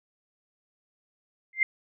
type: tone with exponential growth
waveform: sine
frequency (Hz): 2093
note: C7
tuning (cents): 0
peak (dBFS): -15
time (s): 1.53-1.63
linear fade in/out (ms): 2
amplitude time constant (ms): 21
effects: none